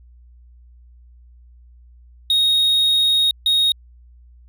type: tone bursts at uneven times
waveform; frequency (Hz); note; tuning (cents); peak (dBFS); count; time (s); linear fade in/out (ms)
triangle; 3743; A#7; +6; -12; 2; 2.3-3.31 / 3.46-3.72; 2
effects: added 60 Hz sine -44 dBFS peak until 4.48 s